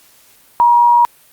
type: tone with amplitude modulation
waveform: sine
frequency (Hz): 954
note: A#5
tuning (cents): +40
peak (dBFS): -5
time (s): 0.6-1.05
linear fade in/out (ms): 0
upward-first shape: sine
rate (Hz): 106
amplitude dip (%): 30
effects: white hiss -48 dBFS RMS until 1.32 s + Opus 48 kbps